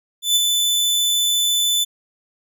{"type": "tone with ADSR envelope", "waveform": "sawtooth", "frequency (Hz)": 3506, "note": "A7", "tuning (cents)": -7, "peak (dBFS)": -9, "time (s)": [0.22, 1.85], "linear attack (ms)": 140, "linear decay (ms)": 18, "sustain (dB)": -4, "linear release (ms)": 21, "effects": []}